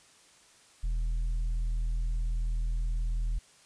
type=tone with tanh clipping; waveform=sine; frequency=40.65 Hz; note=E1; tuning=23 cents flat; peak=-28 dBFS; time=0.83-3.39 s; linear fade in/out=10 ms; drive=4 dB; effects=white hiss -59 dBFS RMS until 3.65 s + resampled to 22050 Hz